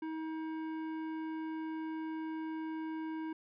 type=tone with hard clipping; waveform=sine; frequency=317.9 Hz; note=D#4; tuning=37 cents sharp; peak=-39 dBFS; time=0.02-3.33 s; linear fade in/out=5 ms; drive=12 dB; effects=resampled to 11025 Hz